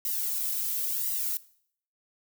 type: noise with flanger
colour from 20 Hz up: violet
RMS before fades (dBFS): -30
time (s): 0.05-1.37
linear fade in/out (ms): 0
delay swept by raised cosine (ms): 1 to 2.4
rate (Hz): 0.96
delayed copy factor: +0.8
effects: noise-tail reverb RT60 0.6 s tail -19 dB re dry